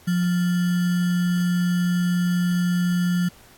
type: tone with sample-and-hold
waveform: sine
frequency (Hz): 177.1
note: F3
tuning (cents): +24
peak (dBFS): -18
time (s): 0.07-3.29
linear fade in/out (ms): 10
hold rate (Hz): 1575
effects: pink hiss -51 dBFS RMS until 3.57 s + AAC 64 kbps